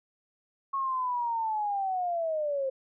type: linear sweep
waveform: sine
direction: down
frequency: 1100 to 523.3 Hz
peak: -27 dBFS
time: 0.73-2.7 s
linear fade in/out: 10 ms
effects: none